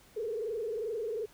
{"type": "tone with frequency modulation", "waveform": "sine", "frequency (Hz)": 445.3, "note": "A4", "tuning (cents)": 21, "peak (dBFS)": -32, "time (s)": [0.16, 1.26], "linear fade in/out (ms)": 10, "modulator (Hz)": 22.6, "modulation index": 1.5, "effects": ["pink hiss -60 dBFS RMS until 1.33 s"]}